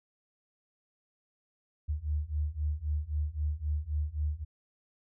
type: beating tone pair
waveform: sine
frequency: 73.42 / 77.22 Hz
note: D2 / D#2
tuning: 0 / -13 cents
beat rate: 3.8 Hz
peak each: -33 / -32 dBFS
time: 1.88-4.45 s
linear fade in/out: 20 ms
effects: none